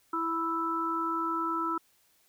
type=harmonic tone; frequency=329.6 Hz; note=E4; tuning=in tune; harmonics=1 / 3 / 4; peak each=-34 / -35 / -30 dBFS; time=0.13-1.78 s; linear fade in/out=5 ms; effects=white hiss -67 dBFS RMS until 2.28 s

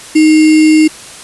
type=tone with sample-and-hold; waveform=sine; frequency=311.1 Hz; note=D#4; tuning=in tune; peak=-3 dBFS; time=0.15-0.88 s; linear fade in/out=10 ms; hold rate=2450 Hz; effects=white hiss -31 dBFS RMS until 1.23 s + resampled to 24000 Hz

